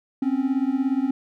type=beating tone pair; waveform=triangle; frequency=258.9 / 275.9 Hz; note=C4 / C#4; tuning=-18 / -8 cents; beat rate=17 Hz; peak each=-21 dBFS; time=0.22-1.11 s; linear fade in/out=5 ms; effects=none